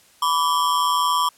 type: ring-modulated tone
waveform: square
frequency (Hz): 1074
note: C6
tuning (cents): +45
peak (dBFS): -15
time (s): 0.22-1.29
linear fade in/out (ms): 5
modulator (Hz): 80.3
effects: white hiss -54 dBFS RMS until 1.37 s + low-pass 12000 Hz 12 dB/octave